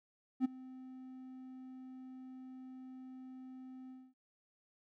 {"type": "tone with ADSR envelope", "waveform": "triangle", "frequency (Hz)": 258.3, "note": "C4", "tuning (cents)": -22, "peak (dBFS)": -24, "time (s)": [0.4, 4.14], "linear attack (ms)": 48, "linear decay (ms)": 14, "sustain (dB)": -22, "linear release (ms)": 240, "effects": []}